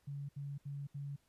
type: tone bursts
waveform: sine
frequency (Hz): 141.5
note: C#3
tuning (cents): +36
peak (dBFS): -40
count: 4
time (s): 0.07-1.163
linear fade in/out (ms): 10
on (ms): 220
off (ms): 71
effects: pink hiss -75 dBFS RMS until 1.28 s + resampled to 32000 Hz